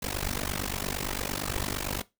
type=noise with amplitude modulation; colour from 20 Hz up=pink; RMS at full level=-28 dBFS; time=0.02-2.02 s; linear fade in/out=10 ms; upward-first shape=sine; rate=48.8 Hz; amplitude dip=100%; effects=noise-tail reverb RT60 0.2 s tail -18 dB re dry